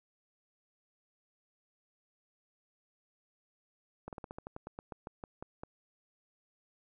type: slowing click train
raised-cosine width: 1 ms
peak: -28 dBFS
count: 15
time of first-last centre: 4.08-5.635 s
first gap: 48 ms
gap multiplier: 1.12
effects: none